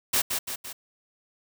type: noise with echo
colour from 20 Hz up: white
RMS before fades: -23 dBFS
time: 0.13-0.22 s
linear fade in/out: 10 ms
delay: 170 ms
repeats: 3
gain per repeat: -5 dB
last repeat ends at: 0.73 s
effects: none